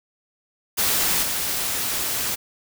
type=noise with level steps; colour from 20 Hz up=white; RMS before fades=-21 / -25 dBFS; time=0.77-2.36 s; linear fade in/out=20 ms; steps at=1.22 s; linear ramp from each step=20 ms; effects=none